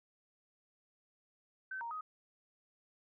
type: tone with pitch steps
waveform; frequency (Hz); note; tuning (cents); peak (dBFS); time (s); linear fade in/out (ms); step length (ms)
sine; 1535 / 932 / 1255; G6 / A#5 / D#6; -37 / -1 / +15; -39; 1.71-2.01; 5; 100
effects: none